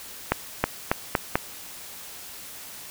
accelerating click train, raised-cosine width 0.5 ms, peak -4 dBFS, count 5, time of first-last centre 0.32-1.355 s, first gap 320 ms, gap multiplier 0.86, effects white hiss -41 dBFS RMS until 2.9 s

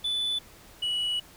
sine tone pair in turn, 3485 / 2935 Hz, A7 / F#7, -17 / -15 cents, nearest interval minor third, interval 298 cents, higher first, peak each -23 dBFS, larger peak neither, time 0.04-0.39 / 0.82-1.2 s, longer second, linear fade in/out 10 ms, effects tanh soft clip ceiling -25 dBFS + pink hiss -52 dBFS RMS until 1.36 s

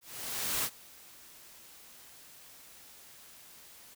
white noise with ADSR envelope, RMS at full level -31 dBFS, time 0.01-3.95 s, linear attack 630 ms, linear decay 58 ms, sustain -23 dB, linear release 17 ms, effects none

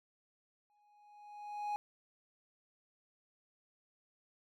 triangle tone with exponential growth, 830.6 Hz, G#5, in tune, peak -31 dBFS, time 0.7-1.76 s, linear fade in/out 0 ms, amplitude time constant 230 ms, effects none

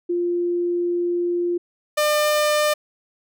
sine / sawtooth tone pair in turn, 349.2 / 600.5 Hz, F4 / D5, 0 / +38 cents, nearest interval major sixth, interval 938 cents, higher second, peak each -19 / -13 dBFS, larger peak second, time 0.09-1.58 / 1.97-2.74 s, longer first, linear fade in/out 10 ms, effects none

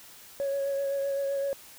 sine tone with vibrato, 554.4 Hz, C#5, in tune, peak -25 dBFS, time 0.4-1.53 s, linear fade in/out 0 ms, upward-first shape sine, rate 7.8 Hz, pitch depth 18 cents each way, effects tanh soft clip ceiling -24 dBFS + white hiss -50 dBFS RMS until 1.78 s

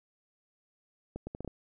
accelerating click train, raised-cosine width 2 ms, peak -25 dBFS, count 6, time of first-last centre 1.16-1.477 s, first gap 110 ms, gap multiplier 0.72, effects none

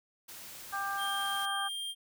white noise, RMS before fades -47 dBFS, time 0.28-1.46 s, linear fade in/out 10 ms
harmonic tone, 396.1 Hz, G4, 18 cents sharp, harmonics 2 / 3 / 4, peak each -37 / -36 / -37 dBFS, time 0.72-1.69 s, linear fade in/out 20 ms
square tone, 3195 Hz, G7, 32 cents sharp, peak -36 dBFS, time 0.97-1.95 s, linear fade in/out 50 ms
effects none

